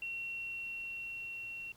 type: tone with level ramp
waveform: sine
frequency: 2730 Hz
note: F7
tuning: 40 cents flat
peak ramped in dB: -37 to -41 dBFS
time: 0.02-1.72 s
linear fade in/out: 2 ms
effects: added 114 Hz sine -70 dBFS peak until 1.76 s + pink hiss -63 dBFS RMS until 1.76 s